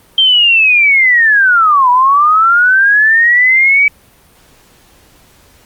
sine linear two-way sweep, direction down then up, 3168 to 968 to 2298 Hz, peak -5 dBFS, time 0.18-3.88 s, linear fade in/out 2 ms, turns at 1.9 s, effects pink hiss -46 dBFS RMS until 5.65 s + Opus 32 kbps

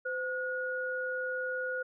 sine tone pair together, 512 / 1447 Hz, C5 / F#6, -38 / -39 cents, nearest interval octave + tritone, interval 1799 cents, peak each -35 / -34 dBFS, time 0.05-1.83 s, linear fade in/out 10 ms, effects none

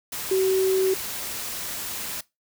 sine tone in noise, 379.4 Hz, F#4, 43 cents sharp, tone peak -18 dBFS, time 0.31-0.94 s, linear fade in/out 5 ms, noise white, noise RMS -32 dBFS, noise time 0.12-2.21 s, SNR +11 dB, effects noise-tail reverb RT60 0.2 s tail -20 dB re dry

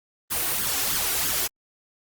white noise with flanger, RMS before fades -25 dBFS, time 0.3-1.48 s, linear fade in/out 20 ms, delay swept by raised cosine 0.6 to 2.8 ms, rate 3.1 Hz, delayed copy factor +0.65, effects Opus 32 kbps

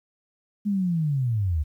sine linear sweep, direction down, 210 to 70 Hz, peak -21 dBFS, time 0.65-1.64 s, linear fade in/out 20 ms, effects 10-bit

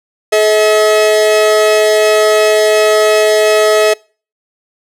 45% pulse tone pair together, 428 / 641.3 Hz, A4 / E5, -48 / -48 cents, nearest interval perfect fifth, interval 700 cents, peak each -10 dBFS, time 0.32-3.94 s, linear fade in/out 10 ms, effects noise-tail reverb RT60 0.4 s tail -26 dB re dry + low-pass 12000 Hz 12 dB/octave

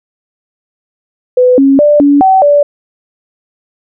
sine tone with pitch steps, 501 / 273.5 / 590 / 285.3 / 762 / 580 Hz, B4 / C#4 / D5 / C#4 / G5 / D5, +25 / -23 / +8 / +50 / -49 / -22 cents, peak -3 dBFS, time 1.37-2.63 s, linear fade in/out 5 ms, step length 210 ms, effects none

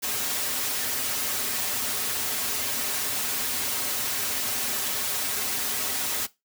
white noise with comb filter, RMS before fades -28 dBFS, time 0.02-6.27 s, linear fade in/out 20 ms, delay 5.9 ms, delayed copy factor -0.95, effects noise-tail reverb RT60 0.2 s tail -18 dB re dry + high-pass 100 Hz 12 dB/octave

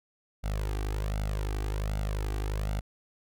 sawtooth tone with flanger, 51.5 Hz, G#1, 14 cents flat, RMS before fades -31 dBFS, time 0.43-2.81 s, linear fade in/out 20 ms, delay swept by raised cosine 1.4 to 2.6 ms, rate 1.3 Hz, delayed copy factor +0.8, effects none

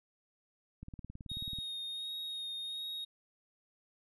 click train, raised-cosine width 5 ms, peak -33 dBFS, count 15, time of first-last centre 0.83-1.587 s, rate 18.5 Hz
triangle tone with vibrato, 3729 Hz, A#7, in tune, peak -37 dBFS, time 1.29-3.05 s, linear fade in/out 10 ms, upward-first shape sine, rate 1.4 Hz, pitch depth 17 cents each way
effects none

